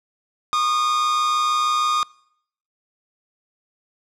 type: tone pair together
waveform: 45% pulse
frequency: 1098 / 1224.3 Hz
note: C#6 / D#6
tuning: -17 / -28 cents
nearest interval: major second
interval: 189 cents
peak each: -29 / -18 dBFS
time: 0.53-2.03 s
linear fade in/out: 0 ms
effects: noise-tail reverb RT60 0.7 s tail -25 dB re dry + low-pass 6000 Hz 12 dB/octave